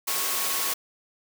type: tone in noise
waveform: sine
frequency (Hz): 1100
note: C#6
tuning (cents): -14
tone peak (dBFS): -37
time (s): 0.07-0.74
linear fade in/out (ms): 10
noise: white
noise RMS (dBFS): -27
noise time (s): 0.07-0.74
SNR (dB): -13
effects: high-pass 300 Hz 12 dB/octave